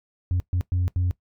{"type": "tone bursts at uneven times", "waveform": "sine", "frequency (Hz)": 89.6, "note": "F2", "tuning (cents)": 45, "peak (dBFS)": -18, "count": 4, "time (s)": [[0.31, 0.4], [0.53, 0.61], [0.72, 0.88], [0.96, 1.11]], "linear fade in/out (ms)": 0, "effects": ["noise-tail reverb RT60 0.1 s tail -20 dB re dry", "tanh soft clip ceiling -18 dBFS"]}